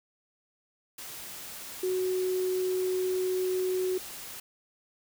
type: tone in noise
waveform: sine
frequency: 370 Hz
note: F#4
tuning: in tune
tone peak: -26 dBFS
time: 1.83-3.98 s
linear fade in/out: 5 ms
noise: white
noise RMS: -42 dBFS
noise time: 0.98-4.4 s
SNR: +13 dB
effects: none